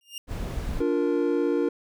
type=tone with exponential growth; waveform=sawtooth; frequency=2817 Hz; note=F7; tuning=14 cents sharp; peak=-27 dBFS; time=0.01-0.18 s; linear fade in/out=2 ms; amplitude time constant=36 ms
type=noise; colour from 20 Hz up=brown; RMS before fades=-30 dBFS; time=0.27-0.83 s; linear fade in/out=50 ms
type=chord; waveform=triangle; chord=Bb major; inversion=first; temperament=just; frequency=291.4 / 349.6 / 466.2 Hz; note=D4 / F4 / Bb4; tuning=-13 / +2 / 0 cents; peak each=-24 dBFS; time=0.8-1.69 s; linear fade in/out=5 ms
effects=none